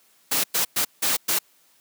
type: noise bursts at uneven times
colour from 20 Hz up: white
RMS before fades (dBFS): -22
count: 5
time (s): 0.31-0.44 / 0.54-0.65 / 0.76-0.85 / 1.02-1.17 / 1.28-1.39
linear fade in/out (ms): 10
effects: white hiss -60 dBFS RMS until 1.8 s + high-pass 150 Hz 12 dB/octave